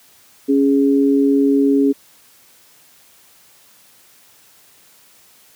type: tone pair together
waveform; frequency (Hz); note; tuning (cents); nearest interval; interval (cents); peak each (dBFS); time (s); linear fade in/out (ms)
sine; 277.2 / 414.5; C#4 / G#4; 0 / -3; perfect fifth; 697; -12 / -17; 0.48-1.93; 20
effects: white hiss -50 dBFS RMS until 5.55 s + high-pass 80 Hz 12 dB/octave